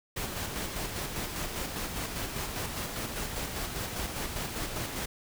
pink noise with tremolo, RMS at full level -34 dBFS, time 0.16-5.06 s, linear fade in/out 10 ms, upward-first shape square, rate 5 Hz, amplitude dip 35%, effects none

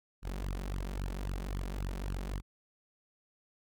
sawtooth tone with flanger, 47.02 Hz, F#1, 29 cents sharp, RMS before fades -37 dBFS, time 0.22-2.42 s, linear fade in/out 50 ms, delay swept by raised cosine 0.64 to 5.44 ms, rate 3.7 Hz, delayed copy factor +1, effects none

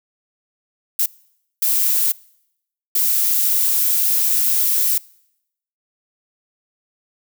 violet noise bursts at uneven times, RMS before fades -17 dBFS, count 3, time 0.99-1.06 / 1.62-2.12 / 2.95-4.98 s, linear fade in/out 5 ms, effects noise-tail reverb RT60 0.8 s tail -24 dB re dry

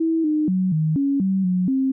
sine tone with pitch steps, 325.4 / 305.3 / 186 / 156.5 / 278.4 / 191.5 / 182.4 / 265.7 Hz, E4 / D#4 / F#3 / D#3 / C#4 / G3 / F#3 / C4, -22 / -33 / +9 / +10 / +8 / -40 / -24 / +27 cents, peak -17 dBFS, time 0-1.92 s, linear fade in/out 10 ms, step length 240 ms, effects none

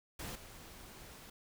pink noise with level steps, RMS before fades -44 / -53 dBFS, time 0.19-1.3 s, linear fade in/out 5 ms, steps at 0.35 s, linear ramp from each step 5 ms, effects none

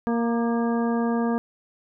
harmonic tone with a mistuned harmonic, 233.1 Hz, A#3, in tune, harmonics 1 / 2 / 3 / 4 / 5 / 7, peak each -22 / -28 / -32 / -34 / -36 / -39 dBFS, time 0.07-1.38 s, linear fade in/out 0 ms, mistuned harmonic 5, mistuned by +33 cents, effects none

